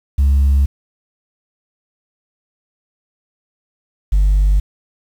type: tone pair in turn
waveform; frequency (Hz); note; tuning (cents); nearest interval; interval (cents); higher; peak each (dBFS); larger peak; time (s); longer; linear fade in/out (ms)
sine; 69.3 / 49; C#2 / G1; 0 / 0; tritone; 600; first; -7; neither; 0.18-0.66 / 4.12-4.6; neither; 10
effects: tanh soft clip ceiling -8 dBFS + 7-bit